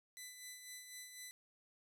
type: tone with tremolo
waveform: 10% pulse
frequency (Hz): 2000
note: B6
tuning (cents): +21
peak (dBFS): -39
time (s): 0.17-1.31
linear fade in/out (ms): 0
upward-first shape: sine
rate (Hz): 4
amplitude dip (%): 50
effects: none